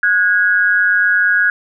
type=tone pair together; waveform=sine; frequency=1458 / 1649.5 Hz; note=F#6 / G#6; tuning=-26 / -12 cents; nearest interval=major second; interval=214 cents; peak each=-13 dBFS; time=0.03-1.5 s; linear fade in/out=2 ms; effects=none